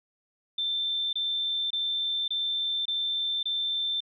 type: tone bursts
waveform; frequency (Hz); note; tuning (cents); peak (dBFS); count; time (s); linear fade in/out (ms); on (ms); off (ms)
sine; 3558; A7; +19; -26; 6; 0.58-4.005; 5; 550; 25
effects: none